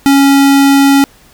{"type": "tone", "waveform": "square", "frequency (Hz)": 277.2, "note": "C#4", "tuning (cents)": 0, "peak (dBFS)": -5, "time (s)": [0.06, 1.04], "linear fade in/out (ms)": 0, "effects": ["pink hiss -44 dBFS RMS until 1.33 s"]}